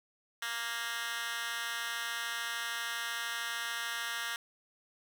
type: tone with high-pass filter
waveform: 10% pulse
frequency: 233.1 Hz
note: A#3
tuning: in tune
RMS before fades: -37 dBFS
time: 0.42-4.36 s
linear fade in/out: 2 ms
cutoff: 1900 Hz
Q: 2.3
effects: 10-bit